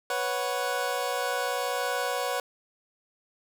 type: chord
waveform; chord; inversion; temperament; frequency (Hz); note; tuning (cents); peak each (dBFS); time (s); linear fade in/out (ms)
25% pulse; B suspended second; none; equal; 493.9 / 554.4 / 740; B4 / C#5 / F#5; 0 / 0 / 0; -28; 0.1-2.4; 2
effects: none